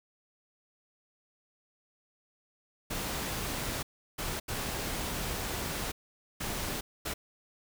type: noise bursts at uneven times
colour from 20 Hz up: pink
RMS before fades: -35 dBFS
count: 5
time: 2.9-3.83 / 4.18-4.4 / 4.48-5.92 / 6.4-6.81 / 7.05-7.14 s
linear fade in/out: 10 ms
effects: none